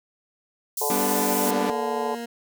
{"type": "high-pass noise", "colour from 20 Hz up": "white", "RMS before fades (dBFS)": -28, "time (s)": [0.77, 1.51], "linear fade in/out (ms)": 5, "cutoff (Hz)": 5400, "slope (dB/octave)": 24}
{"type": "harmonic tone", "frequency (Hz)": 145.1, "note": "D3", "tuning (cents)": -21, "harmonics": [3, 4, 5, 6, 7], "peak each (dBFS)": [-28, -34, -32, -30, -33], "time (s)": [0.81, 2.15], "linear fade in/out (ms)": 5}
{"type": "chord", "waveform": "sawtooth", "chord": "G major", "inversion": "none", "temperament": "equal", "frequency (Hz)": [196, 246.9, 293.7], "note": ["G3", "B3", "D4"], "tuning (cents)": [0, 0, 0], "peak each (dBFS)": -25, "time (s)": [0.9, 1.7], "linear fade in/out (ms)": 2}
{"type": "tone", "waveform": "20% pulse", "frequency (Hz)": 234.4, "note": "A#3", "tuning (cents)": 10, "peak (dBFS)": -26, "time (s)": [1.45, 2.26], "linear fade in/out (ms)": 10}
{"effects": []}